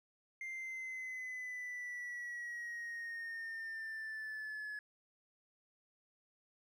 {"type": "linear sweep", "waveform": "triangle", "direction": "down", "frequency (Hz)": [2100, 1700], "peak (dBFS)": -39, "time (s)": [0.41, 4.79], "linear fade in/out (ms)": 2, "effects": ["tanh soft clip ceiling -35 dBFS"]}